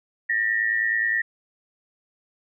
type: tone pair together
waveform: sine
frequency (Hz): 1797 / 1906.4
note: A6 / A#6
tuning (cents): +36 / +38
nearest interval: minor second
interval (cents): 102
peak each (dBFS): -23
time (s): 0.29-1.22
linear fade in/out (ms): 10
effects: none